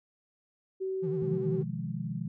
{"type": "tone", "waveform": "sine", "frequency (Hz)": 380, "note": "F#4", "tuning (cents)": 46, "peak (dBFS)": -30, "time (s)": [0.8, 1.63], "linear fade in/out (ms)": 20}
{"type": "tone with vibrato", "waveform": "triangle", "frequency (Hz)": 158.4, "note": "D#3", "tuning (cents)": 31, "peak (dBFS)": -30, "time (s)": [1.02, 1.64], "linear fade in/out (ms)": 20, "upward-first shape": "triangle", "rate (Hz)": 10, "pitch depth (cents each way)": 200}
{"type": "chord", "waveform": "sine", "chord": "F half-diminished seventh", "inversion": "second", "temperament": "equal with one note detuned", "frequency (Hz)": [126.5, 155.56, 174.61, 207.7], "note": ["Cb3", "Eb3", "F3", "Ab3"], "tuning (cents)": [42, 0, 0, 0], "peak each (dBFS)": [-38, -37, -37, -39], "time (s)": [1.22, 2.28], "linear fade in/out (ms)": 5}
{"effects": []}